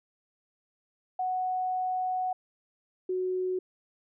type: tone pair in turn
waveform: sine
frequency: 740 / 369.1 Hz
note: F#5 / F#4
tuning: 0 / -4 cents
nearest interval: octave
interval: 1204 cents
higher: first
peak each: -27 dBFS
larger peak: neither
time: 1.19-2.33 / 3.09-3.59 s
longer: first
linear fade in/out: 5 ms
effects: none